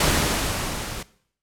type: noise with level ramp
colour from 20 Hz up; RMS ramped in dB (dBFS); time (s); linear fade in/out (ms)
pink; -18 to -33; 0-1.03; 5
effects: noise-tail reverb RT60 0.6 s tail -19 dB re dry + low-pass 12000 Hz 12 dB/octave